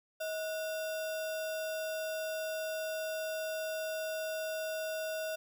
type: tone with sample-and-hold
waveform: sine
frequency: 635 Hz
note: D#5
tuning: 35 cents sharp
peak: -34 dBFS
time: 0.2-5.36 s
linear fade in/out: 10 ms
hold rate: 2100 Hz
effects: none